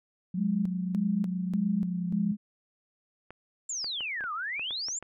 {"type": "tone with pitch glide", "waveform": "sine", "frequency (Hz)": [181.2, 175.64], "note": ["F#3", "F3"], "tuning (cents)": [-36, 10], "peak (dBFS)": -29, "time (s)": [0.34, 2.32], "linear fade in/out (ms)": 5, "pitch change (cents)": -54, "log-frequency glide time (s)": [1.74, 2.08]}
{"type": "tone with tremolo", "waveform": "sine", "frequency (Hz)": 207.7, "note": "G#3", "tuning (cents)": 0, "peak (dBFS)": -26, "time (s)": [0.36, 2.37], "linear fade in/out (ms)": 50, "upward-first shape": "square", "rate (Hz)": 1.7, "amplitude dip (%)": 70}
{"type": "clicks", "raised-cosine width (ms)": 0.5, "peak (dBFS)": -29, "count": 9, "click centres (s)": [3.306, 3.844, 4.007, 4.208, 4.24, 4.595, 4.708, 4.885, 5.026]}
{"type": "exponential two-way sweep", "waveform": "sine", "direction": "down then up", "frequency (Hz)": [7500, 1174.7, 7500], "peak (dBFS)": -31, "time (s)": [3.69, 4.99], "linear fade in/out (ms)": 5, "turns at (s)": 4.33}
{"effects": []}